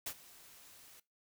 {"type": "noise with ADSR envelope", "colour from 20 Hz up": "white", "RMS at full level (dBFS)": -38, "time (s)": [0.06, 1], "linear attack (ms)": 7, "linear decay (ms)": 67, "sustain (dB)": -20, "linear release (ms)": 5, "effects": ["noise-tail reverb RT60 0.2 s tail -19 dB re dry"]}